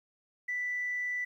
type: tone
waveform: sine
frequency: 1978 Hz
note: B6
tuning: 2 cents sharp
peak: -30 dBFS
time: 0.48-1.25 s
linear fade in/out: 10 ms
effects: tanh soft clip ceiling -26 dBFS + 11-bit